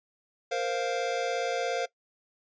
square chord, Bb suspended second, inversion none, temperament equal, 466.2 / 523.3 / 698.5 Hz, Bb4 / C5 / F5, 0 / 0 / 0 cents, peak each -33 dBFS, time 0.51-1.86 s, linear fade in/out 10 ms, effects noise-tail reverb RT60 0.1 s tail -19 dB re dry + resampled to 16000 Hz

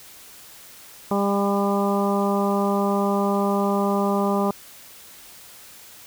harmonic tone, 200 Hz, G3, 35 cents sharp, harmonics 1 / 2 / 3 / 4 / 5 / 6, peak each -22 / -25 / -27 / -28 / -29 / -30 dBFS, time 1.11-4.51 s, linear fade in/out 2 ms, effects white hiss -45 dBFS RMS until 6.06 s

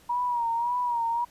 sine tone with vibrato, 953 Hz, A#5, 38 cents sharp, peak -24 dBFS, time 0.09-1.25 s, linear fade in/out 10 ms, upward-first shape sine, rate 1.8 Hz, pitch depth 62 cents each way, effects pink hiss -57 dBFS RMS until 1.3 s + resampled to 32000 Hz

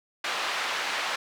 pink band-pass noise, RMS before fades -30 dBFS, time 0.24-1.16 s, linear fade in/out 5 ms, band 940 to 3800 Hz, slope 12 dB/octave, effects none

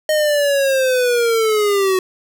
square linear sweep, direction down, 620 to 370 Hz, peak -14 dBFS, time 0.09-1.99 s, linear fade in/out 2 ms, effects none

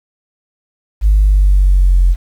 sine exponential sweep, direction down, 52 to 43.65 Hz, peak -5 dBFS, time 1.01-2.16 s, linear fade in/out 50 ms, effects tanh soft clip ceiling -2 dBFS + 7-bit

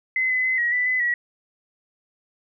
sine tone with pitch steps, 2044 / 2019 / 2039 / 1903 / 1984 / 2014 / 1924 Hz, C7 / B6 / C7 / A#6 / B6 / B6 / B6, -41 / +38 / -45 / +35 / +7 / +33 / -46 cents, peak -19 dBFS, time 0.16-1.14 s, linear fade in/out 2 ms, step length 140 ms, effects none

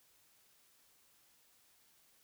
silence, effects white hiss -69 dBFS RMS until 2.23 s

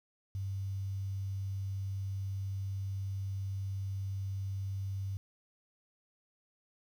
sine tone with quantisation, 97.3 Hz, G2, 12 cents flat, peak -34 dBFS, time 0.35-5.17 s, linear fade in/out 0 ms, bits 10, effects none

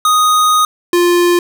square tone pair in turn, 1244.5 / 350 Hz, D#6 / F4, 0 / +4 cents, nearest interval octave + minor seventh, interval 2196 cents, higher first, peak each -9 dBFS, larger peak neither, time 0.05-0.65 / 0.93-1.39 s, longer first, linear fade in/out 2 ms, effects none

